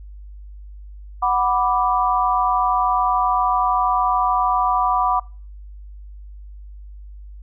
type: chord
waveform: sine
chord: B minor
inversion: second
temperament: equal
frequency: 740 / 987.8 / 1174.7 Hz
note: F#5 / B5 / D6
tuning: 0 / 0 / 0 cents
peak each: -20 dBFS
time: 1.22-5.2 s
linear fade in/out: 10 ms
effects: noise-tail reverb RT60 0.4 s tail -25 dB re dry + added 50 Hz sine -35 dBFS peak until 7.42 s